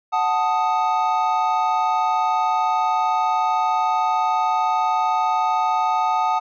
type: chord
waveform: triangle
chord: D# diminished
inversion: first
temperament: equal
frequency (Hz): 740 / 880 / 1244.5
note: F#5 / A5 / D#6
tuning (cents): 0 / 0 / 0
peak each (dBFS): -20 / -19 / -21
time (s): 0.12-6.4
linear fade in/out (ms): 20
effects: resampled to 16000 Hz